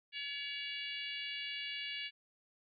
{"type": "harmonic tone", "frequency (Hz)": 568, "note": "C#5", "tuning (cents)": 42, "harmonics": [3, 4, 5, 6, 7, 8], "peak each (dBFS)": [-48, -44, -42, -47, -51, -52], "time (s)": [0.12, 2.11], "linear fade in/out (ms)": 50, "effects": ["MP3 96 kbps"]}